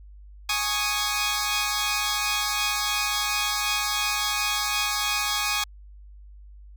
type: chord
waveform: 10% pulse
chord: Ab suspended fourth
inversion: none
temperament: equal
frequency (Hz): 830.6 / 1108.7 / 1244.5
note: Ab5 / Db6 / Eb6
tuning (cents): 0 / 0 / 0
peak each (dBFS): -20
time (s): 0.49-5.64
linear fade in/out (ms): 5
effects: added 50 Hz sine -43 dBFS peak until 6.76 s